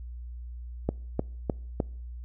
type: click train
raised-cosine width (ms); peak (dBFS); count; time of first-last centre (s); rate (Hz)
2; -12; 4; 0.89-1.802; 3.29
effects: noise-tail reverb RT60 0.6 s tail -26 dB re dry + added 60 Hz sine -37 dBFS peak until 2.24 s